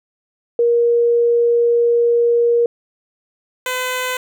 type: tone pair in turn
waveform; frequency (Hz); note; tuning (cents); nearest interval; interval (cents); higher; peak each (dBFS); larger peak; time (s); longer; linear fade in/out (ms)
sine / 10% pulse; 472.3 / 506.8; A#4 / B4; +23 / +45; minor second; 122; second; -11; neither; 0.59-2.66 / 3.66-4.17; first; 2
effects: none